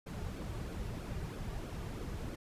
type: noise with flanger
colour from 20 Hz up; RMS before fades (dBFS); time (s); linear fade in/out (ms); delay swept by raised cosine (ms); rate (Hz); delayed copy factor
brown; -41; 0.06-2.36; 10; 1 to 3.9; 3.1; -0.55
effects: resampled to 32000 Hz